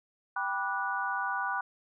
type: chord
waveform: sine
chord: G major seventh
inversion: none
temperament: just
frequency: 784 / 980 / 1176 / 1470 Hz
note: G5 / B5 / D6 / F#6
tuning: 0 / -14 / +2 / -12 cents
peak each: -36 / -35 / -36 / -33 dBFS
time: 0.36-1.61 s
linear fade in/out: 5 ms
effects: none